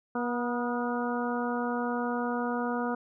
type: harmonic tone with a mistuned harmonic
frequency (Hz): 241.3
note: B3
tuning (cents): -40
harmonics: 1 / 2 / 3 / 4 / 5 / 6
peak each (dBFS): -31 / -34 / -36 / -37 / -38 / -39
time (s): 0.15-2.95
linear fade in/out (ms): 5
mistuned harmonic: 5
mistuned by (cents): +44
effects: none